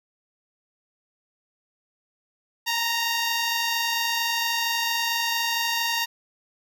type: tone pair together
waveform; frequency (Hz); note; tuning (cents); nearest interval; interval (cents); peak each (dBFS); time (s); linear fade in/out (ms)
10% pulse; 907.9 / 932.3; A#5 / A#5; -46 / 0; unison; 46; -24 / -15; 2.66-6.06; 20
effects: none